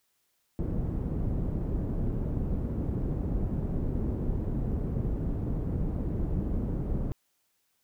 pink low-pass noise, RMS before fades -30 dBFS, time 0.59-7.12 s, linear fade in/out 0 ms, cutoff 290 Hz, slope 12 dB/octave, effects white hiss -74 dBFS RMS until 7.83 s

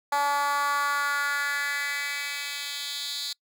10% pulse tone with high-pass filter sweep, 285.8 Hz, D4, 47 cents flat, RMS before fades -28 dBFS, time 0.12-3.33 s, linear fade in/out 5 ms, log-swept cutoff 830 to 4000 Hz, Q 3.2, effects noise-tail reverb RT60 0.1 s tail -25 dB re dry

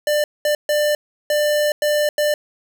square tone bursts at uneven times, 595 Hz, D5, 22 cents sharp, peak -16 dBFS, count 6, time 0.07-0.24 / 0.45-0.55 / 0.69-0.95 / 1.3-1.72 / 1.82-2.09 / 2.18-2.34 s, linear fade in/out 2 ms, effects none

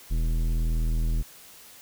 sine tone with tanh clipping, 40.5 Hz, E1, 30 cents flat, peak -24 dBFS, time 0.1-1.23 s, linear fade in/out 20 ms, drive 14 dB, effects white hiss -49 dBFS RMS until 1.81 s

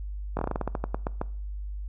slowing click train, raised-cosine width 1 ms, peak -14 dBFS, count 14, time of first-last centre 0.37-1.214 s, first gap 20 ms, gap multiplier 1.18, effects noise-tail reverb RT60 0.5 s tail -21 dB re dry + added 50 Hz sine -32 dBFS peak until 1.88 s

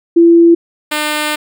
sine / 5% pulse tone pair in turn, 337.6 / 301.6 Hz, E4 / D4, +41 / +46 cents, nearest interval major second, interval 195 cents, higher first, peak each -3 dBFS, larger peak neither, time 0.16-0.55 / 0.91-1.36 s, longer second, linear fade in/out 10 ms, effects none

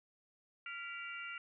harmonic tone with a mistuned harmonic, 463.3 Hz, A#4, 11 cents flat, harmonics 3 / 4 / 5 / 6, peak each -46 / -50 / -48 / -48 dBFS, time 0.66-1.38 s, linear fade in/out 2 ms, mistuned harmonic 4, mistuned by +110 cents, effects none

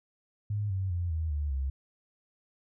sine tone with pitch steps, 103.83 / 95.21 / 87.31 / 80.06 / 73.42 / 67.33 Hz, G#2 / G2 / F2 / D#2 / D2 / C#2, 0 / -50 / 0 / +50 / 0 / -50 cents, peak -28 dBFS, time 0.5-1.7 s, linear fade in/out 5 ms, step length 200 ms, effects none

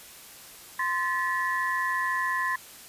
sine tone cluster, 1038 / 1744 / 1930 Hz, C6 / A6 / B6, -14 / -16 / -40 cents, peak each -28 / -29 / -32 dBFS, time 0.79-2.56 s, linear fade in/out 5 ms, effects white hiss -47 dBFS RMS until 2.88 s + resampled to 32000 Hz

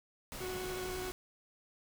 pink noise, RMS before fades -44 dBFS, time 0.32-1.12 s, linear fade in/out 0 ms
40% pulse tone with vibrato, 368.5 Hz, F#4, 7 cents flat, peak -38 dBFS, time 0.4-1.12 s, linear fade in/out 20 ms, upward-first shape square, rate 11 Hz, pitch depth 9 cents each way
effects none

